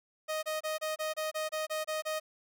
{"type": "tone bursts", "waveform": "sawtooth", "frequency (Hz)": 623, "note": "D#5", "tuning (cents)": 2, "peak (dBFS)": -28, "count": 11, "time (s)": [0.28, 2.2], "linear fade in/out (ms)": 20, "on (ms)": 150, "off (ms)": 27, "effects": []}